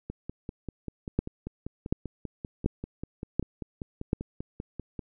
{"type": "two click trains", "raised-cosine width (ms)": 3, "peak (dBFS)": [-11, -22], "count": [5, 26], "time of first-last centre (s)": [[1.19, 4.131], [0.1, 4.992]], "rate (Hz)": [1.36, 5.11], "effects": []}